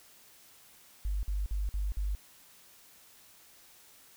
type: tone bursts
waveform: sine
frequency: 49.83 Hz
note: G1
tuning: 29 cents sharp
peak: -29 dBFS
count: 5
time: 1.05-2.15 s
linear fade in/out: 0 ms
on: 180 ms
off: 50 ms
effects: white hiss -58 dBFS RMS until 4.16 s